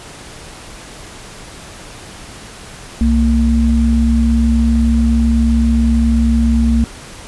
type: tone pair together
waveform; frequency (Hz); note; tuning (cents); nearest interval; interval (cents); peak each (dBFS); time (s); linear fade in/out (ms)
sine; 64.3 / 229.4; C2 / A#3; -30 / -28; octave + minor seventh; 2202; -12; 3.01-6.84; 0
effects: pink hiss -34 dBFS RMS until 7.27 s + resampled to 24000 Hz